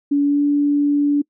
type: tone with pitch glide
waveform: sine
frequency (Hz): 285.4 to 288.9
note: D4 to D4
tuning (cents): -49 to -28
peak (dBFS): -13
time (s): 0.11-1.22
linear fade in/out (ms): 10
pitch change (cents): +21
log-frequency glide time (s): 0.23-0.42
effects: noise-tail reverb RT60 0.1 s tail -25 dB re dry